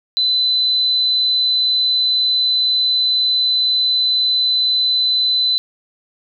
sine tone, 4019 Hz, B7, 30 cents sharp, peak -13 dBFS, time 0.17-5.58 s, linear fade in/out 0 ms, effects none

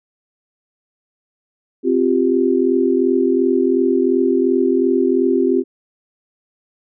sine chord, C suspended fourth, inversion none, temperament equal, 261.6 / 349.2 / 392 Hz, C4 / F4 / G4, 0 / 0 / 0 cents, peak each -17 dBFS, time 1.83-5.64 s, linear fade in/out 50 ms, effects none

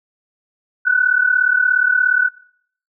sine tone pair together, 1470 / 1507 Hz, F#6 / F#6, -12 / +31 cents, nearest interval unison, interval 43 cents, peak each -15 dBFS, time 0.85-2.29 s, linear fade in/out 20 ms, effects noise-tail reverb RT60 0.6 s tail -20 dB re dry

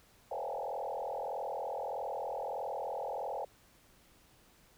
sine tone with frequency modulation, 680 Hz, F5, 46 cents flat, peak -35 dBFS, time 0.31-3.45 s, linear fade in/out 5 ms, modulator 41.6 Hz, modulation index 4.7, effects pink hiss -64 dBFS RMS until 4.77 s

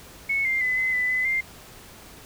sine tone with pitch steps, 2203 / 2099 / 2012 / 2041 / 1997 / 2015 / 2101 Hz, C#7 / C7 / B6 / C7 / B6 / B6 / C7, -11 / +5 / +32 / -44 / +19 / +34 / +7 cents, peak -21 dBFS, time 0.29-1.41 s, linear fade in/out 10 ms, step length 160 ms, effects pink hiss -46 dBFS RMS until 2.25 s

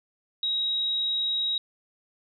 sine tone, 3815 Hz, A#7, 39 cents sharp, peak -24 dBFS, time 0.43-1.58 s, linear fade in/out 2 ms, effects none

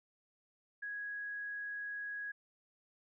sine tone, 1661.2 Hz, G#6, in tune, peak -39 dBFS, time 0.82-2.32 s, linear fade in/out 10 ms, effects none

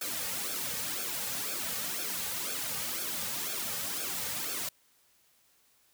white noise with flanger, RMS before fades -35 dBFS, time 0.01-4.69 s, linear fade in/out 5 ms, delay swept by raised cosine 1 to 3 ms, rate 2 Hz, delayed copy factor -0.85, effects white hiss -67 dBFS RMS until 5.93 s

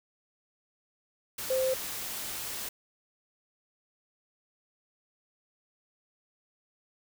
sine tone in noise, 521 Hz, C5, 7 cents flat, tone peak -25 dBFS, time 1.5-1.74 s, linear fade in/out 5 ms, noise white, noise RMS -37 dBFS, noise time 1.38-2.69 s, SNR +9 dB, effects none

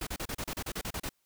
pink noise bursts, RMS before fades -36 dBFS, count 12, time 0.01-1.092 s, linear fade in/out 5 ms, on 59 ms, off 34 ms, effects white hiss -75 dBFS RMS until 1.25 s

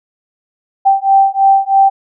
sine beating tone pair, 780 / 783.1 Hz, G5 / G5, -9 / -2 cents, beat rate 3.1 Hz, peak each -10 dBFS, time 0.85-1.9 s, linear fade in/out 20 ms, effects none

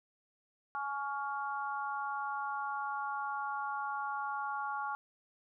harmonic tone, 280.1 Hz, C#4, 18 cents sharp, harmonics 3 / 4 / 5, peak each -38 / -39 / -40 dBFS, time 0.75-4.95 s, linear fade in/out 0 ms, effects none

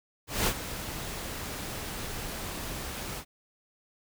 pink noise with ADSR envelope, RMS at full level -25 dBFS, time 0.27-3.25 s, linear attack 200 ms, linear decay 62 ms, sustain -12 dB, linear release 71 ms, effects none

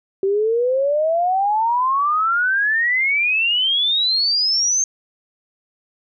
sine exponential sweep, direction up, 382 to 6410 Hz, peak -15 dBFS, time 0.23-4.84 s, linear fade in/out 2 ms, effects none

